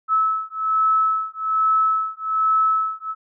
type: beating tone pair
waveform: sine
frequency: 1300 / 1301.2 Hz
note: E6 / E6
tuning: -24 / -23 cents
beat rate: 1.2 Hz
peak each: -20 dBFS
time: 0.08-3.15 s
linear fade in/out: 50 ms
effects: none